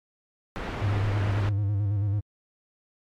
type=low-pass noise; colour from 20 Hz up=pink; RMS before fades=-33 dBFS; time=0.56-1.49 s; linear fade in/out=0 ms; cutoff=2100 Hz; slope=12 dB/octave
type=tone with vibrato; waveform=triangle; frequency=101.6 Hz; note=G#2; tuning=38 cents flat; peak=-21 dBFS; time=0.81-2.21 s; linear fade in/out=20 ms; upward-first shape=square; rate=9.1 Hz; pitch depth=53 cents each way
effects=AAC 64 kbps